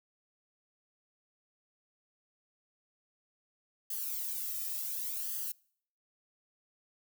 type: noise with flanger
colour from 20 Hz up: violet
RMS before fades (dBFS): -37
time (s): 3.9-5.52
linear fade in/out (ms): 5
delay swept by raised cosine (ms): 0.63 to 1.63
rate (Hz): 0.69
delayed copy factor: +0.8
effects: noise-tail reverb RT60 0.6 s tail -25 dB re dry